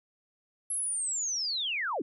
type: linear sweep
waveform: sine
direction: down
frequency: 11175 to 224.1 Hz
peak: -29 dBFS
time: 0.7-2.02 s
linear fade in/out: 5 ms
effects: none